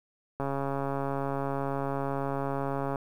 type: click train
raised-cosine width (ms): 1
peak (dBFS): -18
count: 354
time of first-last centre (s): 0.4-2.958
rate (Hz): 138
effects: 9-bit